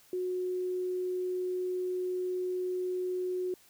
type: tone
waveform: sine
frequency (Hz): 365.3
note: F#4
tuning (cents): -22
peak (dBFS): -30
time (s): 0.13-3.54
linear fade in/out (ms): 2
effects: white hiss -61 dBFS RMS until 3.69 s